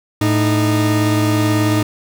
40% pulse tone pair together, 108.8 / 308 Hz, A2 / D#4, -19 / -17 cents, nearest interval octave + tritone, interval 1802 cents, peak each -15 dBFS, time 0.21-1.83 s, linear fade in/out 5 ms, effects none

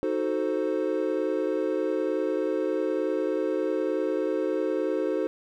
triangle chord, D# diminished seventh, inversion none, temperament equal, 311.1 / 370 / 440 / 523.3 Hz, D#4 / F#4 / A4 / C5, 0 / 0 / 0 / 0 cents, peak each -28 dBFS, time 0.03-5.27 s, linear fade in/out 0 ms, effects none

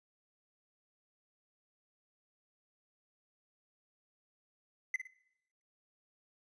triangle tone with echo, 2034 Hz, C7, 50 cents flat, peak -28 dBFS, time 4.94-4.96 s, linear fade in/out 2 ms, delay 56 ms, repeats 2, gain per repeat -9 dB, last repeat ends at 5.072 s, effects noise-tail reverb RT60 0.8 s tail -20 dB re dry + resampled to 22050 Hz

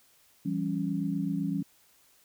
sine chord, C# diminished, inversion first, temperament equal with one note detuned, 168.08 / 196 / 277.2 Hz, E3 / G3 / C#4, +34 / 0 / 0 cents, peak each -32 dBFS, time 0.45-1.63 s, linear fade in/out 10 ms, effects white hiss -63 dBFS RMS until 2.24 s

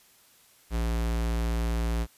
square tone, 57.2 Hz, A#1, 32 cents flat, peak -26 dBFS, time 0.7-2.07 s, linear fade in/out 50 ms, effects white hiss -59 dBFS RMS until 2.17 s + resampled to 32000 Hz

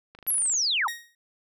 click train, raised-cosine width 0.3 ms, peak -30 dBFS, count 11, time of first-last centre 0.15-0.536 s, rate 25.9 Hz
sine linear sweep, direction down, 11840 to 740 Hz, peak -22 dBFS, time 0.27-0.88 s, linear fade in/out 10 ms
sawtooth tone with exponential decay, 1877 Hz, A#6, 11 cents sharp, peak -24 dBFS, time 0.88-1.15 s, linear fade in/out 2 ms, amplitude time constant 57 ms
effects none

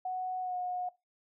sine tone with pitch glide, 740 to 724.4 Hz, F#5 to F#5, 0 to -37 cents, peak -32 dBFS, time 0.05-0.89 s, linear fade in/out 5 ms, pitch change -37 cents, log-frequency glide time 0.41-0.56 s, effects noise-tail reverb RT60 0.2 s tail -19 dB re dry

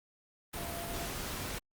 sine tone in noise, 684 Hz, F5, 36 cents flat, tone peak -43 dBFS, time 0.57-1.07 s, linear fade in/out 10 ms, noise pink, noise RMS -39 dBFS, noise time 0.53-1.59 s, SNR -7 dB, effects Opus 32 kbps

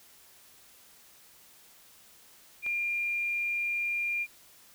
sine tone, 2400 Hz, D7, 37 cents sharp, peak -28 dBFS, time 2.62-4.27 s, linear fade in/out 50 ms
click, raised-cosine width 0.3 ms, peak -28 dBFS, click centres 2.664 s
effects white hiss -57 dBFS RMS until 4.74 s

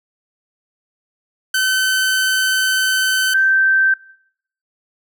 sawtooth / sine tone pair in turn, 1528 / 1556.5 Hz, G6 / G6, -45 / -13 cents, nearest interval unison, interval 32 cents, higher second, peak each -11 / -11 dBFS, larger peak neither, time 1.54-3.34 / 3.34-3.94 s, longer first, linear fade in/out 5 ms, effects noise-tail reverb RT60 0.7 s tail -22 dB re dry

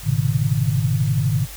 sine tone cluster, 105.8 / 123.9 / 136 / 154.5 Hz, G#2 / B2 / C#3 / D#3, +33 / +6 / -33 / -12 cents, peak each -22 dBFS, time 0.03-1.47 s, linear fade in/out 50 ms, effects added 50 Hz sine -37 dBFS peak until 1.56 s + white hiss -38 dBFS RMS until 1.56 s

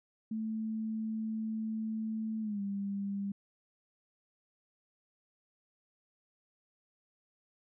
sine tone with pitch glide, 219.9 to 199.33 Hz, A3 to G3, -1 to +29 cents, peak -33 dBFS, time 0.31-3.32 s, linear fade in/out 5 ms, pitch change -170 cents, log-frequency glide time 2.41-2.61 s, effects none

